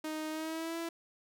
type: tone with pitch glide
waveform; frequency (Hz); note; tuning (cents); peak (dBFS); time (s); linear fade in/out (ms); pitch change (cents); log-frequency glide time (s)
sawtooth; 311.1 to 333.4; D#4 to E4; 0 to +20; -32; 0.04-0.89; 5; +120; 0.3-0.78
effects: none